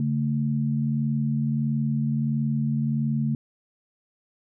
sine tone pair together, 141.9 / 223.4 Hz, C#3 / A3, +41 / +27 cents, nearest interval minor sixth, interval 786 cents, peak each -24 / -25 dBFS, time 0-3.35 s, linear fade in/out 2 ms, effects none

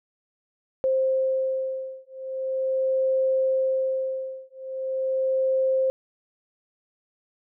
sine beating tone pair, 526 / 526.41 Hz, C5 / C5, +9 / +10 cents, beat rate 0.41 Hz, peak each -25 dBFS, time 0.84-5.9 s, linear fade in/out 0 ms, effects none

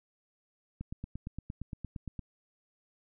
click train, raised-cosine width 5 ms, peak -26 dBFS, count 13, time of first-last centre 0.81-2.192 s, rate 8.68 Hz, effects none

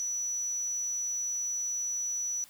sine tone, 5910 Hz, F#8, 3 cents flat, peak -30 dBFS, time 0-2.44 s, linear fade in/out 0 ms, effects white hiss -56 dBFS RMS until 2.49 s

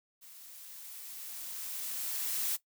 blue noise with level ramp, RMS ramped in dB -53 to -32 dBFS, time 0.21-2.57 s, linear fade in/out 20 ms, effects noise-tail reverb RT60 0.1 s tail -17 dB re dry

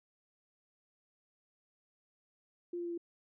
sine tone with pitch steps, 349.2 / 346.4 / 343.6 / 340.8 Hz, F4 / F4 / F4 / F4, 0 / -14 / -28 / -42 cents, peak -36 dBFS, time 2.73-2.978 s, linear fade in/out 5 ms, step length 62 ms, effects none

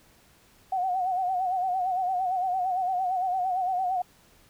sine tone with vibrato, 740 Hz, F#5, in tune, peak -24 dBFS, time 0.72-4.02 s, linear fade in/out 5 ms, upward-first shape sine, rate 8.8 Hz, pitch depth 70 cents each way, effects pink hiss -59 dBFS RMS until 4.49 s

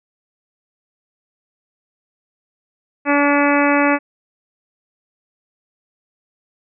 harmonic tone with a mistuned harmonic, 287.1 Hz, D4, 39 cents flat, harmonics 1 / 2 / 3 / 4 / 5 / 6 / 7 / 8 / 9, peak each -16 / -19 / -21 / -22 / -23 / -24 / -24 / -25 / -26 dBFS, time 3.05-3.99 s, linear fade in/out 50 ms, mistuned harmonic 8, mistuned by -16 cents, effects none

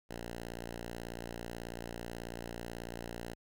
5% pulse tone, 58.27 Hz, A#1, in tune, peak -30 dBFS, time 0.09-3.35 s, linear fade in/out 20 ms, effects none

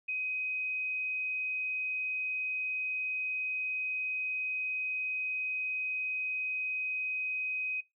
sine tone, 2517 Hz, D#7, 19 cents sharp, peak -31 dBFS, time 0.08-7.81 s, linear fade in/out 10 ms, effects noise-tail reverb RT60 0.2 s tail -23 dB re dry

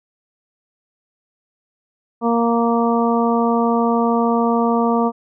harmonic tone, 233.1 Hz, A#3, in tune, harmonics 1 / 2 / 3 / 4 / 5, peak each -17 / -20 / -22 / -23 / -24 dBFS, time 2.21-5.12 s, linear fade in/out 50 ms, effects none

